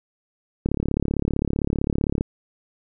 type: click train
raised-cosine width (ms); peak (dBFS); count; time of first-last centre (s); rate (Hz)
3; -9; 56; 0.66-2.209; 35.5
effects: none